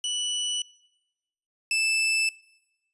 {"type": "tone pair in turn", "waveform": "sawtooth", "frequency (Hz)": [2960, 2637], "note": ["F#7", "E7"], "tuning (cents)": [0, 0], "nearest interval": "major second", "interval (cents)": 200, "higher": "first", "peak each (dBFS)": [-23, -19], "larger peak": "second", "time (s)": [[0.04, 0.62], [1.71, 2.29]], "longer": "neither", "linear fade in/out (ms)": 2, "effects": ["noise-tail reverb RT60 1.0 s tail -23 dB re dry", "resampled to 24000 Hz"]}